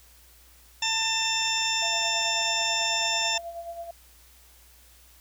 harmonic tone, 895 Hz, A5, 29 cents sharp, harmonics 1 / 2 / 3 / 4 / 6 / 7 / 8, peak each -32 / -35 / -30 / -29 / -30 / -41 / -33 dBFS, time 0.82-3.38 s, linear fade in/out 5 ms
clicks, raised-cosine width 0.3 ms, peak -31 dBFS, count 2, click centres 1.476 / 1.58 s
sine tone with tremolo, 680 Hz, F5, 46 cents flat, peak -32 dBFS, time 1.82-3.91 s, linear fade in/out 5 ms, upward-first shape sine, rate 9.2 Hz, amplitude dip 60%
effects added 60 Hz sine -56 dBFS peak until 5.2 s + white hiss -56 dBFS RMS until 5.2 s

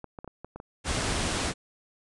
clicks, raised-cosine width 1 ms, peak -26 dBFS, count 7, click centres 0.043 / 0.188 / 0.245 / 0.277 / 0.446 / 0.56 / 0.601 s
pink low-pass noise, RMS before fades -29 dBFS, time 0.84-1.54 s, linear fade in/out 50 ms, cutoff 10000 Hz, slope 96 dB/octave
effects none

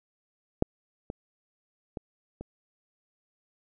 clicks, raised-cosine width 2 ms, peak -8 / -21 / -21 / -25 dBFS, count 4, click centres 0.624 / 1.101 / 1.972 / 2.41 s, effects none

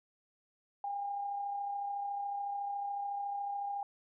sine tone with amplitude modulation, 806 Hz, G5, 48 cents sharp, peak -33 dBFS, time 0.84-3.83 s, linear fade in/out 2 ms, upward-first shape sine, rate 33.9 Hz, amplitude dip 35%, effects none

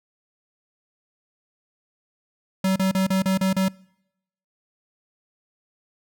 square tone bursts, 190 Hz, F#3, 46 cents sharp, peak -19 dBFS, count 7, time 2.64-3.684 s, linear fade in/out 5 ms, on 120 ms, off 34 ms, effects noise-tail reverb RT60 0.8 s tail -25 dB re dry

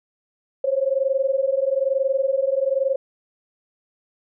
sine tone pair together, 528 / 549.1 Hz, C5 / C#5, +16 / -17 cents, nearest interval minor second, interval 67 cents, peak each -21 dBFS, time 0.64-2.96 s, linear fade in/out 5 ms, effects none

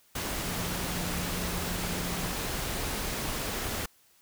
sine tone in noise, 176.8 Hz, F3, 22 cents sharp, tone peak -37 dBFS, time 0.43-2.33 s, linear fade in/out 5 ms, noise pink, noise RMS -33 dBFS, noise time 0.15-3.86 s, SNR -7 dB, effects white hiss -63 dBFS RMS until 4.21 s

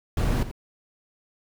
brown noise with echo, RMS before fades -23 dBFS, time 0.17-0.43 s, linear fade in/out 2 ms, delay 84 ms, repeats 1, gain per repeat -12 dB, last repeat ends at 0.514 s, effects none

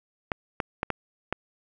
clicks, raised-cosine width 0.5 ms, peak -11 dBFS, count 5, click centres 0.318 / 0.602 / 0.831 / 0.903 / 1.326 s, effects none

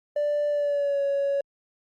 triangle tone with pitch glide, 587.3 to 559.5 Hz, D5 to C#5, 0 to +16 cents, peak -19 dBFS, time 0.16-1.41 s, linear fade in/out 5 ms, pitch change -84 cents, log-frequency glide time 0.49-1.02 s, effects tanh soft clip ceiling -18 dBFS + Opus 48 kbps

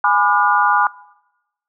sine chord, G# diminished seventh, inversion none, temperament just, 830.6 / 996.7 / 1196.1 / 1435.3 Hz, G#5 / B5 / D6 / F6, 0 / +16 / +31 / +47 cents, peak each -17 dBFS, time 0.04-0.87 s, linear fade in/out 2 ms, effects noise-tail reverb RT60 1.0 s tail -23 dB re dry

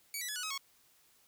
10% pulse tone with pitch steps, 2269 / 1963.9 / 1699.8 / 1471.3 / 1273.4 / 1102.2 Hz, C#7 / B6 / G#6 / F#6 / D#6 / C#6, +40 / -10 / +40 / -10 / +40 / -10 cents, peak -28 dBFS, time 0.14-0.578 s, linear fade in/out 2 ms, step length 73 ms, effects white hiss -67 dBFS RMS until 1.27 s

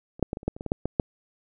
clicks, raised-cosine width 2 ms, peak -29 / -6 / -15 / -20 / -30 / -11 / -26 / -21 / -18 / -9 / -13 / -7 dBFS, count 12, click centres 0.195 / 0.227 / 0.331 / 0.371 / 0.431 / 0.48 / 0.565 / 0.609 / 0.663 / 0.719 / 0.856 / 0.998 s, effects none

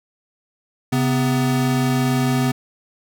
square tone pair together, 133.8 / 251.2 Hz, C3 / B3, +39 / +30 cents, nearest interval major seventh, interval 1091 cents, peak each -20 dBFS, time 0.92-2.52 s, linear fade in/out 10 ms, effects none

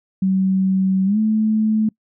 sine tone with pitch glide, 190 to 217 Hz, F#3 to A3, +46 to -24 cents, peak -14 dBFS, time 0.22-1.89 s, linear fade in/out 5 ms, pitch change +230 cents, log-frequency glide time 1.05-1.18 s, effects noise-tail reverb RT60 0.1 s tail -25 dB re dry

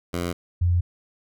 10% pulse / sine tone pair in turn, 87.1 / 87.66 Hz, F2 / F2, -4 / +7 cents, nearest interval unison, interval 11 cents, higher second, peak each -17 dBFS, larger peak neither, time 0.13-0.33 / 0.61-0.81 s, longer neither, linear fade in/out 10 ms, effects none

